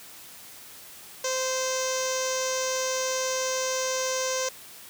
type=tone with low-pass filter; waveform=sawtooth; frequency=519 Hz; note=C5; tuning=14 cents flat; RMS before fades=-28 dBFS; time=1.24-4.49 s; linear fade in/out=5 ms; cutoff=6300 Hz; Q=6.6; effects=white hiss -46 dBFS RMS until 4.89 s + high-pass 60 Hz 12 dB/octave